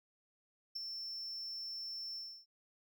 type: tone with ADSR envelope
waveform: triangle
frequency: 5380 Hz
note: E8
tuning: 34 cents sharp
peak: -35 dBFS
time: 0.75-2.46 s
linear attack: 13 ms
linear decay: 12 ms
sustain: -5 dB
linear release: 300 ms
effects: none